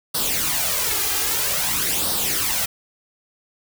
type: noise with flanger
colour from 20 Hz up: white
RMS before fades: -22 dBFS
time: 0.14-2.66 s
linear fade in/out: 10 ms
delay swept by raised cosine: 0.21 to 2.51 ms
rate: 0.51 Hz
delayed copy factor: +0.65
effects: none